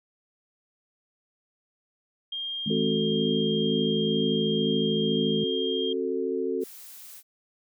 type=tone; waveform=sine; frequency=3214 Hz; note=G7; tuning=43 cents sharp; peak=-30 dBFS; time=2.32-5.93 s; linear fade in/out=5 ms
type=harmonic tone; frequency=53.7 Hz; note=A1; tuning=41 cents flat; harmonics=3 / 4 / 5; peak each=-31 / -27 / -39 dBFS; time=2.66-5.44 s; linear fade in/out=5 ms
type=chord; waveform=sine; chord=F# diminished; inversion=second; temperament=just; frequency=266.4 / 370 / 444 Hz; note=C4 / F#4 / A4; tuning=+31 / 0 / +16 cents; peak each=-32 / -29 / -29 dBFS; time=2.7-6.64 s; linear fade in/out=5 ms
type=noise; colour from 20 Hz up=blue; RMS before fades=-45 dBFS; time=6.6-7.23 s; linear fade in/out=50 ms
effects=none